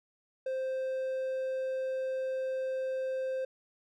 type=tone; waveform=triangle; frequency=523.3 Hz; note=C5; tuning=in tune; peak=-29 dBFS; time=0.46-3.45 s; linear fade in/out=5 ms; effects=none